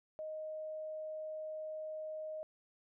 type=tone; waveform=sine; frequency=623 Hz; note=D#5; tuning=2 cents sharp; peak=-40 dBFS; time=0.19-2.43 s; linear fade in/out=0 ms; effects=none